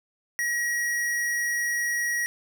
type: tone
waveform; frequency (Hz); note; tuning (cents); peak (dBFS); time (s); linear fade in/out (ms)
square; 1905; A#6; +37; -25; 0.39-2.26; 0
effects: none